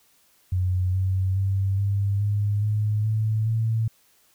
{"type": "tone with pitch steps", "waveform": "sine", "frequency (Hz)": [91.7, 94.39, 97.15, 100, 102.93, 105.95, 109.05, 112.25], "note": ["F#2", "F#2", "G2", "G2", "G#2", "G#2", "A2", "A2"], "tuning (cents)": [-15, 35, -15, 35, -15, 35, -15, 35], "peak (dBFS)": -20, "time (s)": [0.52, 3.88], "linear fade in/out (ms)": 5, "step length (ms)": 420, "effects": ["white hiss -61 dBFS RMS until 4.34 s"]}